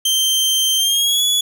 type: tone with pitch glide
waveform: sawtooth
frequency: 3136 to 3400 Hz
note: G7 to G#7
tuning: 0 to +40 cents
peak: -11 dBFS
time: 0.05-1.41 s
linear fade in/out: 5 ms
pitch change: +140 cents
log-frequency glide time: 0.77-1.23 s
effects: none